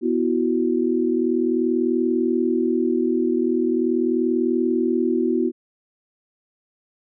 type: chord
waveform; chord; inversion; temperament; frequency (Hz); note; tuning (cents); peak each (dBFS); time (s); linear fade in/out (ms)
sine; B suspended fourth; none; equal; 246.9 / 329.6 / 370; B3 / E4 / F#4; 0 / 0 / 0; -22; 0.01-5.52; 50
effects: none